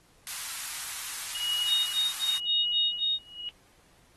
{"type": "high-pass noise", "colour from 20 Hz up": "white", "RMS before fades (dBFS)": -36, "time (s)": [0.27, 2.38], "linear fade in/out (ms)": 0, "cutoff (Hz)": 930, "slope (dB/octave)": 24}
{"type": "tone with tremolo", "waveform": "sine", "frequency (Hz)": 2900, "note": "F#7", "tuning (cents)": -35, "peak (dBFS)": -26, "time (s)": [1.35, 3.49], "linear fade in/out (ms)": 0, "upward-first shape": "sine", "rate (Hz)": 0.93, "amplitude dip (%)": 95}
{"type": "tone bursts", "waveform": "sine", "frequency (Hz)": 3729, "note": "A#7", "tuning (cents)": 0, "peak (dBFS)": -24, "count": 6, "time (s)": [1.66, 3.19], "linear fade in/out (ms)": 50, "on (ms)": 210, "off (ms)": 54}
{"effects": ["pink hiss -62 dBFS RMS until 4.16 s", "AAC 32 kbps"]}